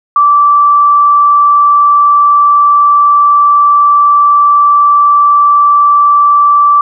sine tone, 1164 Hz, D6, 16 cents flat, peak -3 dBFS, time 0.16-6.81 s, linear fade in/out 2 ms, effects none

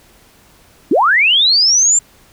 sine linear sweep, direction up, 233.1 to 7400 Hz, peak -8 dBFS, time 0.91-1.99 s, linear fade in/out 5 ms, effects pink hiss -48 dBFS RMS until 2.32 s

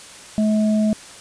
sine tone pair together, 214.5 / 642.8 Hz, A3 / E5, -44 / -44 cents, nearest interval octave + perfect fifth, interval 1900 cents, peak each -15 / -25 dBFS, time 0.38-0.93 s, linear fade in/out 0 ms, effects white hiss -40 dBFS RMS until 1.2 s + resampled to 22050 Hz

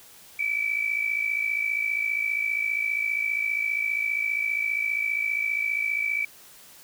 sine tone pair together, 2294 / 2349 Hz, D7 / D7, -41 / 0 cents, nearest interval unison, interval 41 cents, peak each -25 / -29 dBFS, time 0.39-6.25 s, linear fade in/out 5 ms, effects white hiss -50 dBFS RMS until 6.83 s

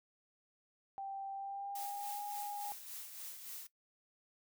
sine tone with pitch glide, 784 to 820.1 Hz, G5 to G#5, 0 to -22 cents, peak -40 dBFS, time 0.98-2.72 s, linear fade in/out 0 ms, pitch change +78 cents, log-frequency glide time 1.33-2.17 s
blue noise with tremolo, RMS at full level -46 dBFS, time 1.75-3.67 s, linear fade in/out 5 ms, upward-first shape sine, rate 3.5 Hz, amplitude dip 50%
effects noise-tail reverb RT60 0.1 s tail -17 dB re dry

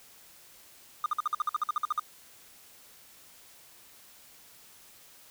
triangle tone bursts, 1217 Hz, D#6, 39 cents flat, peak -22 dBFS, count 14, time 1.04-1.996 s, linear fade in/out 2 ms, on 20 ms, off 52 ms, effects tanh soft clip ceiling -18 dBFS + white hiss -55 dBFS RMS until 5.3 s

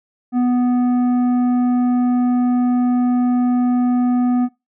sine tone with tanh clipping, 246.9 Hz, B3, in tune, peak -15 dBFS, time 0.32-4.49 s, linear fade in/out 50 ms, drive 9 dB, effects noise-tail reverb RT60 0.2 s tail -18 dB re dry

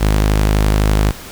sawtooth tone, 51.91 Hz, G#1, in tune, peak -7 dBFS, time 0-1.12 s, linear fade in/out 20 ms, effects pink hiss -33 dBFS RMS until 1.31 s

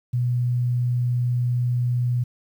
sine tone, 122.6 Hz, B2, 12 cents flat, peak -19 dBFS, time 0.13-2.24 s, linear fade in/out 10 ms, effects 9-bit

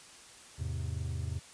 triangle chord, E augmented, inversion none, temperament equal with one note detuned, 82.41 / 105.21 / 130.81 Hz, E2 / G#2 / B#2, 0 / +23 / 0 cents, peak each -34 / -37 / -37 dBFS, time 0.58-1.4 s, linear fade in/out 20 ms, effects white hiss -53 dBFS RMS until 1.53 s + resampled to 22050 Hz

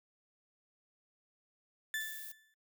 35% pulse tone with exponential decay, 1754 Hz, A6, 6 cents flat, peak -31 dBFS, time 1.94-2.54 s, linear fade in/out 1 ms, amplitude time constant 130 ms
violet noise, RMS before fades -47 dBFS, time 2-2.32 s, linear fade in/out 5 ms
effects noise-tail reverb RT60 0.1 s tail -18 dB re dry

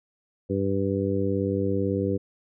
harmonic tone, 98 Hz, G2, in tune, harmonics 1 / 2 / 3 / 4 / 5, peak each -29 / -29 / -29 / -29 / -29 dBFS, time 0.49-2.18 s, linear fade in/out 20 ms, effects none

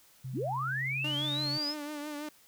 sine tone with pitch glide, 130.7 to 136.64 Hz, C3 to C#3, -1 to -25 cents, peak -36 dBFS, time 0.24-1.58 s, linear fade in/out 10 ms, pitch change +76 cents, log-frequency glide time 0.44-1.22 s
sine linear sweep, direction up, 123 to 5250 Hz, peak -31 dBFS, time 0.32-1.75 s, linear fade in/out 50 ms
sawtooth tone with vibrato, 296.6 Hz, D4, 17 cents sharp, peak -33 dBFS, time 1.04-2.29 s, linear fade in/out 5 ms, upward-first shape triangle, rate 6 Hz, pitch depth 54 cents each way
effects white hiss -61 dBFS RMS until 2.47 s

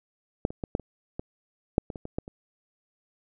clicks, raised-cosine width 2 ms, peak -9 / -24 / -18 / -11 / -27 / -19 / -6 / -21 / -24 / -23 / -15 / -27 dBFS, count 12, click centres 0.451 / 0.505 / 0.638 / 0.751 / 0.797 / 1.195 / 1.781 / 1.902 / 1.958 / 2.054 / 2.185 / 2.279 s, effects none

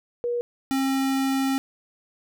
sine / square tone pair in turn, 480 / 268.7 Hz, B4 / C4, -49 / +46 cents, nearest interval minor seventh, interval 1005 cents, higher first, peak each -23 / -22 dBFS, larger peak second, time 0.24-0.41 / 0.71-1.58 s, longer second, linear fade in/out 0 ms, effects none

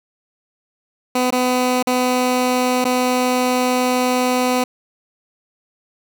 15% pulse tone with dropouts, 251.5 Hz, B3, 32 cents sharp, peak -9 dBFS, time 1.15-4.64 s, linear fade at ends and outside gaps 5 ms, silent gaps 1.306-1.324 / 1.827-1.87 / 2.844-2.851 s, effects none

